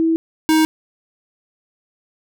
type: tone pair in turn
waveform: sine / square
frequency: 325.9 / 315.3 Hz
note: E4 / D#4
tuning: -20 / +23 cents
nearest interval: minor second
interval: 57 cents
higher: first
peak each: -13 / -12 dBFS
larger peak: second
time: 0-0.16 / 0.49-0.65 s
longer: neither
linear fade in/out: 0 ms
effects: none